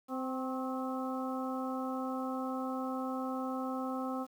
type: harmonic tone with a mistuned harmonic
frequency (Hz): 259.7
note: C4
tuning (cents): -13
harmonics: 1 / 2 / 3 / 4 / 5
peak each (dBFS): -36 / -41 / -42 / -44 / -43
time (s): 0.08-4.27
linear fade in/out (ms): 50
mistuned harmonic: 4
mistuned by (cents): +56
effects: 10-bit